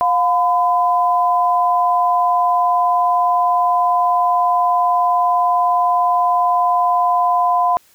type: tone pair together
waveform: sine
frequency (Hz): 710 / 1009.6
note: F5 / B5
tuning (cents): +28 / +38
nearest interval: tritone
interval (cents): 610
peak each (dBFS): -15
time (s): 0.01-7.77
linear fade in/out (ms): 0
effects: white hiss -53 dBFS RMS until 7.94 s